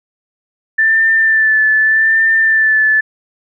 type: tone with vibrato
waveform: sine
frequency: 1767 Hz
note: A6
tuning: 7 cents sharp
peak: -8 dBFS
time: 0.78-3.01 s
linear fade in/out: 10 ms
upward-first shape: sine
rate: 0.83 Hz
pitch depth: 27 cents each way
effects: none

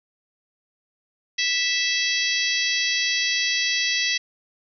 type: harmonic tone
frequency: 657 Hz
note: E5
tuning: 6 cents flat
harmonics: 3 / 4 / 5 / 6 / 7 / 8 / 9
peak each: -26 / -27 / -28 / -29 / -29 / -30 / -31 dBFS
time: 1.38-4.18 s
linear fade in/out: 10 ms
effects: none

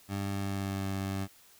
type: tone with pitch glide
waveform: 20% pulse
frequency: 99.1 to 97 Hz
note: G2 to G2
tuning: +19 to -18 cents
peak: -27 dBFS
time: 0.08-1.28 s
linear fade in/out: 50 ms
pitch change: -37 cents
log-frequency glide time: 0.3-0.89 s
effects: white hiss -59 dBFS RMS until 1.59 s

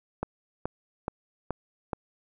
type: click train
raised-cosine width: 1 ms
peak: -15 dBFS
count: 5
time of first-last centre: 0.23-1.932 s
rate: 2.35 Hz
effects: none

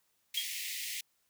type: high-pass noise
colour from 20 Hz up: pink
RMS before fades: -39 dBFS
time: 0.34-1.01 s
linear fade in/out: 5 ms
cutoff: 1900 Hz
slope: 96 dB/octave
type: tone with exponential decay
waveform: sine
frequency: 3259 Hz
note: G#7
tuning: 33 cents flat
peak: -27 dBFS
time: 0.37-0.5 s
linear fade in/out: 5 ms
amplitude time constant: 27 ms
effects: white hiss -75 dBFS RMS until 1.29 s

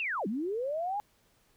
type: linear two-way sweep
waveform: sine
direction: down then up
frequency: 2794 to 185 to 843 Hz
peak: -30 dBFS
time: 0-1 s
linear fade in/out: 0 ms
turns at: 0.27 s
effects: pink hiss -68 dBFS RMS until 1.56 s

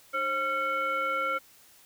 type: tone with frequency modulation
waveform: sine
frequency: 1370 Hz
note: F6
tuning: 34 cents flat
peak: -26 dBFS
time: 0.13-1.39 s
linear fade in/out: 20 ms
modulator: 835 Hz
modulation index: 0.87
effects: white hiss -57 dBFS RMS until 1.85 s

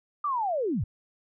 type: linear sweep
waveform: sine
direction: down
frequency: 1215 to 72 Hz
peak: -25 dBFS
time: 0.24-0.84 s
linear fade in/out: 5 ms
effects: none

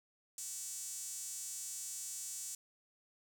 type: tone with high-pass filter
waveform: sawtooth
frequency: 380 Hz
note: F#4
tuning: 46 cents sharp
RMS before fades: -44 dBFS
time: 0.38-2.55 s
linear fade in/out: 2 ms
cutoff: 7400 Hz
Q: 3.2
effects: none

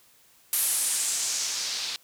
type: noise with low-pass filter sweep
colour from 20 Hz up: blue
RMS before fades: -28 dBFS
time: 0.53-1.96 s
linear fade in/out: 0 ms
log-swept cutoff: 12000 to 4200 Hz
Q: 2.1
effects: white hiss -59 dBFS RMS until 2.03 s

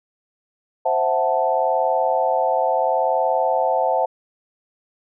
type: chord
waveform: sine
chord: F# half-diminished seventh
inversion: second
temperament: equal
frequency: 523.3 / 659.3 / 740 / 880 Hz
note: C5 / E5 / F#5 / A5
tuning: 0 / 0 / 0 / 0 cents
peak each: -22 dBFS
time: 0.85-4.06 s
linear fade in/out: 10 ms
effects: none

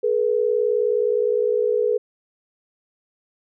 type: tone pair together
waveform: sine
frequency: 425.2 / 484.7 Hz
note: G#4 / B4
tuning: +41 / -32 cents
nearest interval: major second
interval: 227 cents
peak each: -20 dBFS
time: 0.03-1.98 s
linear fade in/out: 10 ms
effects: none

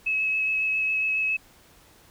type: tone with vibrato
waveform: sine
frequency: 2578 Hz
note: E7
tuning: 39 cents flat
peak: -22 dBFS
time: 0.06-1.37 s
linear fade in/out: 10 ms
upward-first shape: sine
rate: 7.3 Hz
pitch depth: 13 cents each way
effects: pink hiss -55 dBFS RMS until 2.1 s

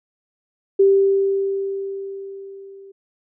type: tone with level ramp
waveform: sine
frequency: 392 Hz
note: G4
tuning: in tune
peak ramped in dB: -9 to -39 dBFS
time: 0.79-2.92 s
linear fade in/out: 10 ms
effects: none

